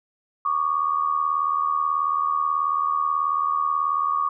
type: tone pair together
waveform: sine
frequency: 1121.6 / 1200 Hz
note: C#6 / D6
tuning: +20 / +37 cents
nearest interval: minor second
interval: 117 cents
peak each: -22 / -24 dBFS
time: 0.45-4.29 s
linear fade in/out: 5 ms
effects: none